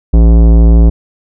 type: tone with tanh clipping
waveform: sine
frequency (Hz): 56.4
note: A1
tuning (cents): +44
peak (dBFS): -4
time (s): 0.13-0.9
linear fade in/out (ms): 10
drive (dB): 17
effects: none